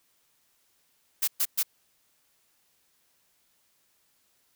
blue noise bursts, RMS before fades -25 dBFS, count 3, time 1.22-1.631 s, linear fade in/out 10 ms, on 57 ms, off 120 ms, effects white hiss -69 dBFS RMS until 4.55 s

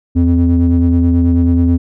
triangle ring-modulated tone, 87.31 Hz, F2, in tune, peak -3 dBFS, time 0.15-1.78 s, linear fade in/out 20 ms, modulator 170 Hz, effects none

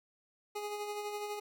25% pulse tone with tremolo, 415.3 Hz, G#4, in tune, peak -32 dBFS, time 0.55-1.4 s, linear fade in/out 10 ms, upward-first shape sine, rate 12 Hz, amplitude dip 40%, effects none

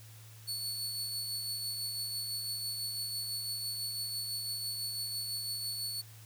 sawtooth tone with tremolo, 4435 Hz, C#8, in tune, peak -31 dBFS, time 0.47-6.02 s, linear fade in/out 20 ms, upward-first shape triangle, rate 6 Hz, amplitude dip 35%, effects added 110 Hz sine -51 dBFS peak until 6.25 s + white hiss -57 dBFS RMS until 6.25 s

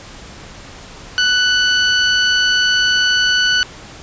20% pulse tone, 1488 Hz, F#6, 9 cents sharp, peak -7 dBFS, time 1.18-3.63 s, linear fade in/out 0 ms, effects pink hiss -36 dBFS RMS until 4.02 s + resampled to 16000 Hz

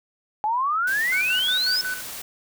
sine exponential sweep, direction up, 830.6 to 5290 Hz, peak -20 dBFS, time 0.44-1.81 s, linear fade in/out 0 ms
white noise, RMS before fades -35 dBFS, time 0.87-2.22 s, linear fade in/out 5 ms
triangle tone with tremolo, 1500 Hz, F#6, 23 cents sharp, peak -23 dBFS, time 1.12-2.01 s, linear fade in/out 5 ms, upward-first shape square, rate 5.5 Hz, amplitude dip 70%
effects none

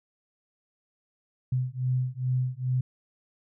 sine beating tone pair, 126.3 / 128.7 Hz, B2 / C3, +39 / -28 cents, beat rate 2.4 Hz, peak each -28 dBFS, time 1.52-2.81 s, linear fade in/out 5 ms, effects none

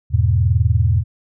sine chord, E major, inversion none, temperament equal, 82.41 / 103.83 / 123.47 Hz, E2 / G#2 / B2, 0 / 0 / 0 cents, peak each -16 / -16 / -18 dBFS, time 0.1-1.04 s, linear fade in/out 50 ms, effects none

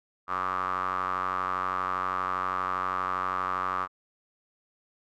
square tone with band-pass filter, 46.25 Hz, F#1, in tune, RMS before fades -30 dBFS, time 0.27-3.88 s, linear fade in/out 50 ms, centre 1200 Hz, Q 8.8, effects none

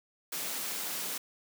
white high-pass noise, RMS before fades -36 dBFS, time 0.32-1.18 s, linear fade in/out 5 ms, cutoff 150 Hz, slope 96 dB/octave, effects none

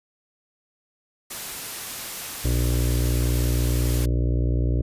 white noise, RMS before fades -33 dBFS, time 1.3-4.06 s, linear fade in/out 10 ms
harmonic tone, 60 Hz, B1, 49 cents flat, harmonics 1 / 2 / 4 / 5 / 6 / 7 / 8 / 9 / 10, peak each -21 / -24 / -35 / -32 / -36 / -38 / -41 / -42 / -43 dBFS, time 2.44-4.82 s, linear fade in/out 10 ms
effects resampled to 32000 Hz

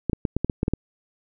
clicks, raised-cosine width 3 ms, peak -9 dBFS, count 9, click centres 0.097 / 0.132 / 0.252 / 0.366 / 0.446 / 0.498 / 0.631 / 0.681 / 0.736 s, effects none

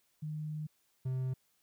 sine / triangle tone pair in turn, 153.1 / 129.6 Hz, D#3 / C3, -28 / -16 cents, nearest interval minor third, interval 288 cents, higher first, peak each -36 / -30 dBFS, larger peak second, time 0.22-0.67 / 1.05-1.34 s, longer first, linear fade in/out 10 ms, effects white hiss -74 dBFS RMS until 1.62 s

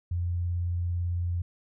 sine tone with vibrato, 87.31 Hz, F2, in tune, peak -26 dBFS, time 0.11-1.42 s, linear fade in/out 5 ms, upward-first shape sine, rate 18 Hz, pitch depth 14 cents each way, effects none

